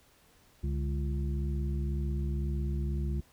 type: harmonic tone with a mistuned harmonic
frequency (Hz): 69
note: C#2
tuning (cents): -7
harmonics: 1 / 2 / 3 / 5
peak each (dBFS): -30 / -36 / -40 / -44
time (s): 0.63-3.21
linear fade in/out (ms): 10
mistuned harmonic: 2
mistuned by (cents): +86
effects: pink hiss -63 dBFS RMS until 3.32 s